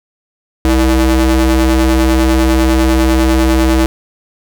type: ring-modulated tone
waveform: 45% pulse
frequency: 132 Hz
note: C3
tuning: 16 cents sharp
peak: -5 dBFS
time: 0.65-3.86 s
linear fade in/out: 0 ms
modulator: 193 Hz
effects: none